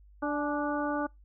harmonic tone with a mistuned harmonic, 293.7 Hz, D4, in tune, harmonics 1 / 2 / 3 / 4 / 5, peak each -31 / -34 / -36 / -37 / -38 dBFS, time 0.22-1.07 s, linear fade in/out 10 ms, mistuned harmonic 3, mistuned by -41 cents, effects noise-tail reverb RT60 0.2 s tail -26 dB re dry + added 50 Hz sine -53 dBFS peak until 1.24 s

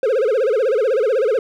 triangle tone with vibrato, 475 Hz, A#4, 33 cents sharp, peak -12 dBFS, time 0.03-1.39 s, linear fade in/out 2 ms, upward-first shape sine, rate 16 Hz, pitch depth 240 cents each way, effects none

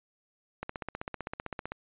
click train, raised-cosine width 0.5 ms, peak -20 dBFS, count 18, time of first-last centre 0.63-1.72 s, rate 15.6 Hz, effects resampled to 8000 Hz

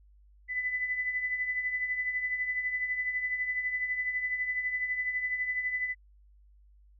sine tone with tremolo, 2000 Hz, B6, 21 cents sharp, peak -26 dBFS, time 0.48-5.95 s, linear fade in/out 50 ms, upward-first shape triangle, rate 12 Hz, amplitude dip 65%, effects added 50 Hz sine -56 dBFS peak until 6.99 s

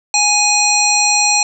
harmonic tone with a mistuned harmonic, 830 Hz, G#5, 1 cent flat, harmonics 1 / 3 / 5 / 7 / 9, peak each -17 / -17 / -17 / -17 / -17 dBFS, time 0.14-1.43 s, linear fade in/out 2 ms, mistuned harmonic 5, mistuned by +25 cents, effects none

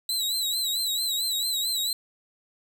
sawtooth tone with vibrato, 3951 Hz, B7, in tune, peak -22 dBFS, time 0.09-1.93 s, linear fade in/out 2 ms, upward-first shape sine, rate 4.5 Hz, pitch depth 80 cents each way, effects none

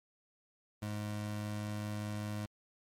25% pulse tone, 105 Hz, G#2, 19 cents sharp, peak -33 dBFS, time 0.82-2.46 s, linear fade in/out 5 ms, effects MP3 64 kbps

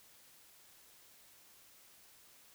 silence, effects white hiss -62 dBFS RMS until 2.54 s

